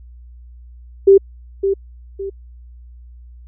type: tone with echo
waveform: sine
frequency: 392 Hz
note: G4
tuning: in tune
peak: -4 dBFS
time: 1.07-1.18 s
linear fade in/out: 10 ms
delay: 560 ms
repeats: 2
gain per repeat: -9 dB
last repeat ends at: 2.3 s
effects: added 60 Hz sine -37 dBFS peak until 3.47 s